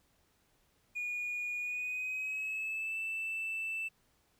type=tone with pitch glide; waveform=triangle; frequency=2445 to 2651 Hz; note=D#7 to E7; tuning=-31 to +9 cents; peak=-32 dBFS; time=0.95-3.89 s; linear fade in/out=20 ms; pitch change=+140 cents; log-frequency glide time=1.59-2.98 s; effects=tanh soft clip ceiling -30 dBFS + pink hiss -72 dBFS RMS until 4.39 s